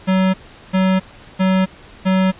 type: tone bursts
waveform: square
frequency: 188.2 Hz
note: F#3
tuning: 30 cents sharp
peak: -13 dBFS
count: 4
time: 0.07-2.32 s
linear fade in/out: 20 ms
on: 270 ms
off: 390 ms
effects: pink hiss -42 dBFS RMS until 2.39 s + resampled to 8000 Hz